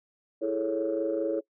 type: chord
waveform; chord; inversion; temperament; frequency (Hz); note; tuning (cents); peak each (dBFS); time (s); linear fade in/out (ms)
sine; A major seventh; second; equal; 329.6 / 415.3 / 440 / 554.4; E4 / G#4 / A4 / C#5; 0 / 0 / 0 / 0; -30 / -34 / -31 / -29; 0.41-1.41; 20
effects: noise-tail reverb RT60 0.1 s tail -21 dB re dry + tanh soft clip ceiling -18 dBFS